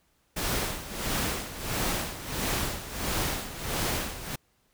pink noise with tremolo, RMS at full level -28 dBFS, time 0.36-4.36 s, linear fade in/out 10 ms, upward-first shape sine, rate 1.5 Hz, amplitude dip 75%, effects pink hiss -69 dBFS RMS until 4.73 s

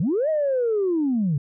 sine linear two-way sweep, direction up then down, 131.9 to 640 to 131.9 Hz, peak -18 dBFS, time 0-1.38 s, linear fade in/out 5 ms, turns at 0.29 s, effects tanh soft clip ceiling -15 dBFS

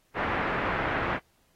white low-pass noise, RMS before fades -29 dBFS, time 0.14-1.2 s, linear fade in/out 50 ms, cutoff 1900 Hz, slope 24 dB/octave, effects pink hiss -68 dBFS RMS until 1.55 s + AAC 48 kbps

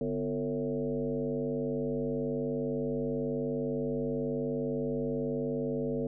sine tone with frequency modulation, 349.5 Hz, F4, 1 cent sharp, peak -29 dBFS, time 0.01-6.07 s, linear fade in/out 2 ms, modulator 100 Hz, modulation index 2, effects none

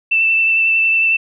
sine tone with vibrato, 2661 Hz, E7, 16 cents sharp, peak -11 dBFS, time 0.11-1.17 s, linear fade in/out 10 ms, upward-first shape triangle, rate 11 Hz, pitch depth 18 cents each way, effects none

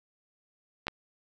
clicks, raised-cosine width 0.3 ms, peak -16 dBFS, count 2, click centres 0.869 / 0.882 s, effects none

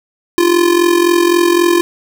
square tone with amplitude modulation, 346.2 Hz, F4, 15 cents flat, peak -6 dBFS, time 0.38-1.81 s, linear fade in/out 0 ms, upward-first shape sine, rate 43.8 Hz, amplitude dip 70%, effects none

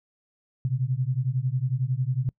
sine beating tone pair, 123.47 / 134.47 Hz, B2 / C3, 0 / +48 cents, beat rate 11 Hz, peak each -26 / -26 dBFS, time 0.65-2.29 s, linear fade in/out 0 ms, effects noise-tail reverb RT60 0.1 s tail -26 dB re dry

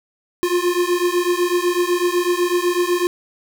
square beating tone pair, 349.8 / 357.8 Hz, F4 / F4, +3 / +42 cents, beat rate 8 Hz, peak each -20 dBFS, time 0.43-3.07 s, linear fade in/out 0 ms, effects none

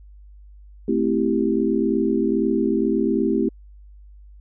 sine chord, A minor seventh, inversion none, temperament equal, 220 / 261.6 / 329.6 / 392 Hz, A3 / C4 / E4 / G4, 0 / 0 / 0 / 0 cents, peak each -23 dBFS, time 0.88-3.49 s, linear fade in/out 5 ms, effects added 50 Hz sine -42 dBFS peak until 4.4 s

